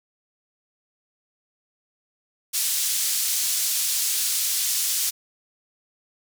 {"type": "band-pass noise", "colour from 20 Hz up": "pink", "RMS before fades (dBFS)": -24, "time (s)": [2.53, 5.11], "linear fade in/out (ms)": 20, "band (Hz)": [5400, 16000], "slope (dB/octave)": 12, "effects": []}